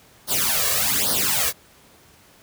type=noise with flanger; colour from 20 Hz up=white; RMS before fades=-21 dBFS; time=0.27-1.53 s; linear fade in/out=50 ms; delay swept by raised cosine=0.2 to 1.8 ms; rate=1.2 Hz; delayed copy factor=+0.9; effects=pink hiss -52 dBFS RMS until 2.42 s + high-pass 60 Hz 12 dB/octave